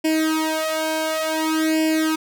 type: tone with flanger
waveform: sawtooth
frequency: 316 Hz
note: D#4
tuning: 27 cents sharp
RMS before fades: -21 dBFS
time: 0.04-2.16 s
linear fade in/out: 10 ms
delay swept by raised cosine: 0.39 to 1.89 ms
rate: 0.56 Hz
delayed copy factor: +0.95
effects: none